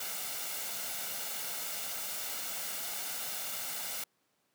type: noise with comb filter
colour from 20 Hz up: white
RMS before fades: -38 dBFS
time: 0-4.04 s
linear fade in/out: 5 ms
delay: 1.4 ms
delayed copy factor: +0.5
effects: pink hiss -75 dBFS RMS until 4.54 s + high-pass 200 Hz 12 dB/octave

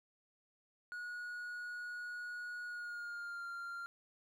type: tone with pitch glide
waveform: triangle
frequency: 1453 to 1389 Hz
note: F#6 to F6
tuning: -32 to -10 cents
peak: -40 dBFS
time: 0.92-3.86 s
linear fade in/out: 0 ms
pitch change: -78 cents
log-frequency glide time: 2.65-3.46 s
effects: none

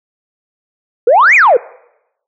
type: exponential two-way sweep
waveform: sine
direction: up then down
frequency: 440 to 2511 to 440 Hz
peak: -3 dBFS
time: 1.07-1.57 s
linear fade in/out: 5 ms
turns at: 1.35 s
effects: noise-tail reverb RT60 0.8 s tail -22 dB re dry + tanh soft clip ceiling 0 dBFS

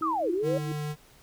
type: tone with tremolo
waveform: sine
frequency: 321.9 Hz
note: E4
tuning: 41 cents flat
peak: -30 dBFS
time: 0.01-0.72 s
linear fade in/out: 0 ms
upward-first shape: sine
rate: 4.4 Hz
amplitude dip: 80%
type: linear two-way sweep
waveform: sine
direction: down then up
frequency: 1306 to 334.3 to 563 Hz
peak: -25 dBFS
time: 0.02-0.58 s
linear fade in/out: 5 ms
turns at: 0.31 s
type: tone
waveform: square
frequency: 149.8 Hz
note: D3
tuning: 35 cents sharp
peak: -31 dBFS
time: 0.42-0.96 s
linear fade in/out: 50 ms
effects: pink hiss -57 dBFS RMS until 1.22 s

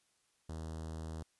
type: tone with notch filter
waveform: sawtooth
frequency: 80 Hz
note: D#2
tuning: 49 cents sharp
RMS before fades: -43 dBFS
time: 0.49-1.23 s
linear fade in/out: 5 ms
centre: 2300 Hz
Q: 0.85
effects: white hiss -75 dBFS RMS until 1.39 s + resampled to 24000 Hz

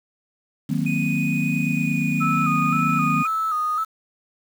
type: chord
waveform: sine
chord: C half-diminished seventh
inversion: first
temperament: equal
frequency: 155.56 / 185 / 233.1 / 261.6 Hz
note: Eb3 / Gb3 / Bb3 / C4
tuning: 0 / 0 / 0 / 0 cents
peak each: -24 / -26 / -25 / -26 dBFS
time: 0.69-3.23 s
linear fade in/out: 10 ms
type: tone with pitch glide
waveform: triangle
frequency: 2486 to 2463 Hz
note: D#7 to D#7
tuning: -2 to -18 cents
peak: -25 dBFS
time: 0.86-3.27 s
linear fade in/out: 5 ms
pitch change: -16 cents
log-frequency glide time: 1.63-1.99 s
type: tone with vibrato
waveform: sine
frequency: 1272 Hz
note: D#6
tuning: 38 cents sharp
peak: -20 dBFS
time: 2.2-3.85 s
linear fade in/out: 20 ms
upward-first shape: square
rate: 1.9 Hz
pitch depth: 47 cents each way
effects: tanh soft clip ceiling -7 dBFS + 7-bit

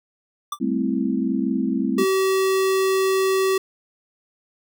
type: tone with exponential decay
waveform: square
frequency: 1174.7 Hz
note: D6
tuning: in tune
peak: -22 dBFS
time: 0.52-0.59 s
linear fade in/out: 5 ms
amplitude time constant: 15 ms
type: chord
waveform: sine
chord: A minor seventh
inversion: third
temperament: equal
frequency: 196 / 220 / 261.6 / 329.6 Hz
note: G3 / A3 / C4 / E4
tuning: 0 / 0 / 0 / 0 cents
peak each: -26 / -25 / -23 / -27 dBFS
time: 0.6-2.05 s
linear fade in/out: 20 ms
type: tone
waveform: square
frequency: 382.3 Hz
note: G4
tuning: 43 cents flat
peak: -18 dBFS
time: 1.98-3.58 s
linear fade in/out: 5 ms
effects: none

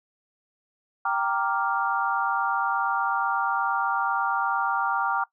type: chord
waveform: sine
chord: G minor seventh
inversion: none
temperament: equal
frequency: 784 / 932.3 / 1174.7 / 1396.9 Hz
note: G5 / Bb5 / D6 / F6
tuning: 0 / 0 / 0 / 0 cents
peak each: -28 dBFS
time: 1.05-5.24 s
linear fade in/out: 5 ms
effects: noise-tail reverb RT60 0.1 s tail -20 dB re dry

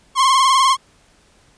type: tone with vibrato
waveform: 45% pulse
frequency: 1063 Hz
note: C6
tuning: 27 cents sharp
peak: -11 dBFS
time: 0.15-0.77 s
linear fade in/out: 50 ms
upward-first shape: sine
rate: 20 Hz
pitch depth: 71 cents each way
effects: pink hiss -54 dBFS RMS until 1.57 s + resampled to 22050 Hz

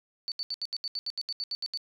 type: tone bursts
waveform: sine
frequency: 4498 Hz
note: C#8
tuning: 24 cents sharp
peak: -30 dBFS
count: 14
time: 0.28-1.774 s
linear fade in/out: 0 ms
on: 38 ms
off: 74 ms
effects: 12-bit

